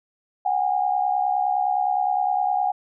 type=tone pair together; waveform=sine; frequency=740 / 809.7 Hz; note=F#5 / G#5; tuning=0 / -44 cents; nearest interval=major second; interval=156 cents; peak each=-22 dBFS; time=0.45-2.72 s; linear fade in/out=10 ms; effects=none